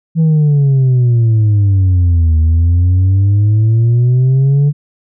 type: exponential two-way sweep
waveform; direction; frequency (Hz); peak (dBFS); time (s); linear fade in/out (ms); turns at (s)
sine; down then up; 164.81 to 78.7 to 146.7; -4; 0.15-4.73; 50; 2.38
effects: tanh soft clip ceiling -6 dBFS